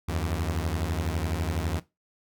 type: beating tone pair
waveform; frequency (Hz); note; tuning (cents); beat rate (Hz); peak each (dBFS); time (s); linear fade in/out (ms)
sawtooth; 77.8 / 89.8; D#2 / F2; 0 / +49; 12; -25 / -26; 0.08-1.8; 10
effects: noise-tail reverb RT60 0.2 s tail -17 dB re dry